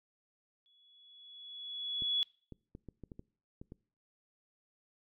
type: tone with exponential growth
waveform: sine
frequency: 3387 Hz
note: G#7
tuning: 33 cents sharp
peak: -27 dBFS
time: 0.66-2.23 s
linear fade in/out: 0 ms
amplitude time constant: 340 ms
type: clicks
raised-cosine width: 3 ms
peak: -34 dBFS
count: 9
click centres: 2.022 / 2.523 / 2.751 / 2.887 / 3.037 / 3.118 / 3.194 / 3.615 / 3.721 s
effects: noise-tail reverb RT60 0.5 s tail -24 dB re dry